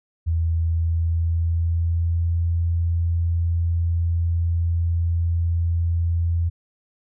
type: tone with pitch glide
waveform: sine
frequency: 82.41 to 84.53 Hz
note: E2 to E2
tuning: 0 to +44 cents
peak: -18 dBFS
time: 0.26-6.5 s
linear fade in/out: 20 ms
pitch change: +44 cents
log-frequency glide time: 0.58-2.36 s
effects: none